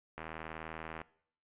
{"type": "click train", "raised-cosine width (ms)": 0.5, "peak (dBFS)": -27, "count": 68, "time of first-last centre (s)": [0.18, 1.015], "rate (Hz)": 80.2, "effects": ["noise-tail reverb RT60 0.6 s tail -19 dB re dry", "resampled to 8000 Hz"]}